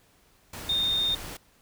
sine tone in noise, 3657 Hz, A#7, 34 cents flat, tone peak -23 dBFS, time 0.69-1.15 s, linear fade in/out 5 ms, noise pink, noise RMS -39 dBFS, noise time 0.53-1.37 s, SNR +13 dB, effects pink hiss -62 dBFS RMS until 1.61 s

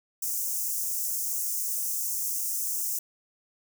white high-pass noise, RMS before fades -30 dBFS, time 0.22-2.99 s, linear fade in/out 5 ms, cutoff 5800 Hz, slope 48 dB/octave, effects none

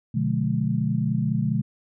sine chord, B diminished seventh, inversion none, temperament just, 123.47 / 148.16 / 177.8 / 213.4 Hz, B2 / D3 / F3 / Ab3, 0 / +16 / +31 / +47 cents, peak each -26 / -26 / -28 / -26 dBFS, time 0.14-1.62 s, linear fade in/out 10 ms, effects none

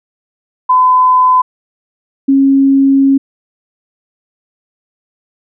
sine tone pair in turn, 1013 / 272.8 Hz, B5 / C#4, +44 / -28 cents, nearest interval octave + major seventh, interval 2272 cents, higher first, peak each -5 dBFS, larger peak neither, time 0.69-1.42 / 2.28-3.18 s, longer second, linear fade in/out 10 ms, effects none

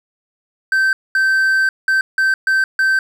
triangle tone bursts at uneven times, 1552 Hz, G6, 18 cents flat, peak -10 dBFS, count 6, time 0.72-0.93 / 1.15-1.69 / 1.88-2.01 / 2.18-2.34 / 2.47-2.64 / 2.79-2.99 s, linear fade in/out 2 ms, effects none

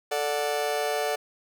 40% pulse chord, D major, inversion second, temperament just, 440.5 / 587.3 / 734.2 Hz, A4 / D5 / F#5, +2 / 0 / -14 cents, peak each -29 dBFS, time 0.11-1.16 s, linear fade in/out 10 ms, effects none

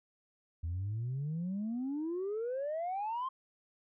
sine exponential sweep, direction up, 80.1 to 1072 Hz, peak -32 dBFS, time 0.63-3.29 s, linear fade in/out 10 ms, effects tanh soft clip ceiling -31 dBFS

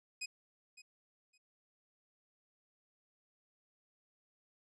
20% pulse tone with echo, 2513 Hz, D#7, 17 cents sharp, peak -34 dBFS, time 0.21-0.26 s, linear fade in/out 10 ms, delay 560 ms, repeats 2, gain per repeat -15 dB, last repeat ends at 1.38 s, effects resampled to 22050 Hz

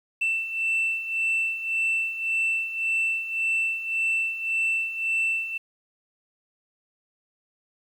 sine beating tone pair, 2671 / 2672.8 Hz, E7 / E7, +22 / +23 cents, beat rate 1.8 Hz, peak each -28 / -23 dBFS, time 0.21-5.58 s, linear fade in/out 10 ms, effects tanh soft clip ceiling -19 dBFS + 9-bit

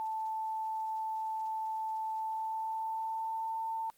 sine tone with pitch glide, 880 to 895.9 Hz, A5 to A5, 0 to +31 cents, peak -33 dBFS, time 0-3.9 s, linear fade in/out 0 ms, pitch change +31 cents, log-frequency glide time 2.16-3.64 s, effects white hiss -67 dBFS RMS until 3.97 s + Opus 24 kbps

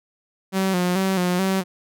sawtooth tone with vibrato, 185 Hz, F#3, in tune, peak -15 dBFS, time 0.52-1.64 s, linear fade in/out 50 ms, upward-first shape square, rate 2.3 Hz, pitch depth 56 cents each way, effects none

